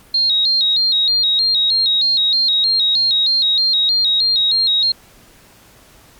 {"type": "tone with vibrato", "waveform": "sine", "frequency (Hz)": 3992, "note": "B7", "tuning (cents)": 18, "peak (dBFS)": -12, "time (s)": [0.14, 4.92], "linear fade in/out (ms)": 5, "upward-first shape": "square", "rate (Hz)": 3.2, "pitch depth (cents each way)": 88, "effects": ["pink hiss -47 dBFS RMS until 6.19 s", "Opus 48 kbps"]}